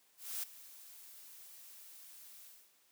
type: noise with ADSR envelope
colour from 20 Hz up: blue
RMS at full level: -38 dBFS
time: 0.17-2.72 s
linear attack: 260 ms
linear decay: 9 ms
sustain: -17 dB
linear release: 270 ms
effects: white hiss -70 dBFS RMS until 2.91 s + high-pass 200 Hz 12 dB/octave